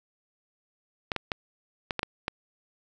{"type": "clicks", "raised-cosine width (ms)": 0.3, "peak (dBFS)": -12, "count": 7, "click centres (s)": [1.118, 1.163, 1.318, 1.908, 1.993, 2.031, 2.281], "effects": []}